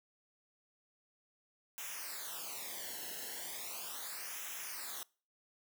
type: noise with flanger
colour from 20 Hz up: white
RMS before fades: -44 dBFS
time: 1.78-5.03 s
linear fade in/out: 0 ms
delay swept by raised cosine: 0.22 to 0.85 ms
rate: 0.37 Hz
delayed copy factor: -0.85
effects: noise-tail reverb RT60 0.4 s tail -25 dB re dry